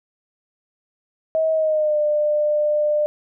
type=tone with pitch glide; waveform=sine; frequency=638 to 598.7 Hz; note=D#5 to D5; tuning=+43 to +33 cents; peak=-16 dBFS; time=1.35-3.06 s; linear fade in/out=0 ms; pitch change=-110 cents; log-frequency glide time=1.52-1.98 s; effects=none